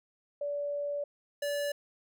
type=tone pair in turn; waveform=sine / square; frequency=577 / 577 Hz; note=D5 / D5; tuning=-31 / -31 cents; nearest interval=unison; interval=0 cents; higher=neither; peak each=-31 / -31 dBFS; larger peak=neither; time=0.41-1.04 / 1.42-1.72 s; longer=first; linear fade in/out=5 ms; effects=none